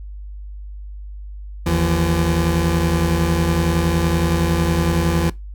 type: tone pair together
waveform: 25% pulse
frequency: 79.35 / 169.5 Hz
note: D#2 / E3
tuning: +35 / +49 cents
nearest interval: octave + minor second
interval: 1314 cents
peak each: -15 dBFS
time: 1.66-5.3 s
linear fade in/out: 5 ms
effects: noise-tail reverb RT60 0.2 s tail -21 dB re dry + added 50 Hz sine -30 dBFS peak until 5.54 s